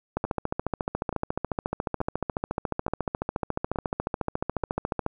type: two click trains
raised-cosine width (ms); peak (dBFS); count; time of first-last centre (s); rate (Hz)
1; -12 / -16; 70 / 6; 0.17-5.064 / 0.25-4.636; 14.1 / 1.14
effects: none